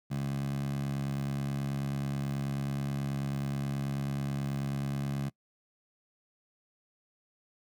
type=tone with high-pass filter; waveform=15% pulse; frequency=69.3 Hz; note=C#2; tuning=in tune; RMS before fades=-33 dBFS; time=0.1-5.3 s; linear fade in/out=20 ms; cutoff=150 Hz; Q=3.6; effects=noise-tail reverb RT60 0.1 s tail -24 dB re dry